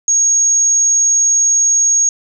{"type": "tone", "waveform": "sine", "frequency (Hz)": 6580, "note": "G#8", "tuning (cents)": -17, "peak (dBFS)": -9, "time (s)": [0.08, 2.09], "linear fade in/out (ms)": 2, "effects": []}